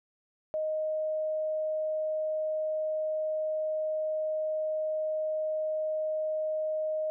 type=tone; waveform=sine; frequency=622.3 Hz; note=D#5; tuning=in tune; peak=-28 dBFS; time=0.54-7.1 s; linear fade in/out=0 ms; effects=none